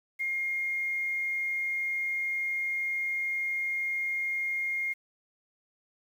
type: tone with quantisation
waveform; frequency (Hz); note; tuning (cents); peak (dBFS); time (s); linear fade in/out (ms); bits
sine; 2131; C7; +31; -28; 0.19-4.94; 20; 9
effects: none